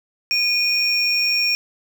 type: tone pair together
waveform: triangle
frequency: 2458 / 5522 Hz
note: D#7 / F8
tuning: -22 / -20 cents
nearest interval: octave + major second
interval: 1402 cents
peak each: -18 dBFS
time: 0.31-1.55 s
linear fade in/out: 0 ms
effects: 7-bit